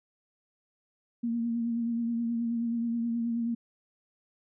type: tone with vibrato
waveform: sine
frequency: 233.1 Hz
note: A#3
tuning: in tune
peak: -27 dBFS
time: 1.23-3.55 s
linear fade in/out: 10 ms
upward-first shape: triangle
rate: 9.4 Hz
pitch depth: 36 cents each way
effects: none